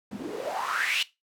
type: noise with band-pass filter sweep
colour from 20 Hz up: white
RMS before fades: -30 dBFS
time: 0.11-1.03 s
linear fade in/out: 5 ms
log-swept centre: 200 to 3200 Hz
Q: 5.4
effects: noise-tail reverb RT60 0.2 s tail -17 dB re dry